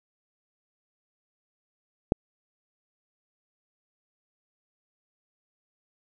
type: click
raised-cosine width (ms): 2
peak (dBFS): -6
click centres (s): 2.121
effects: none